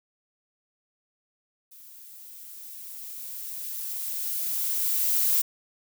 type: noise with level ramp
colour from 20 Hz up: violet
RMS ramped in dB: -49 to -22 dBFS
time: 1.71-5.42 s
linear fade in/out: 10 ms
effects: none